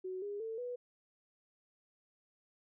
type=tone with pitch steps; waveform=sine; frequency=372.1 / 408.1 / 447.6 / 491 Hz; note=F#4 / G#4 / A4 / B4; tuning=+10 / -30 / +30 / -10 cents; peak=-38 dBFS; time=0.04-0.76 s; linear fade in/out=10 ms; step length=180 ms; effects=none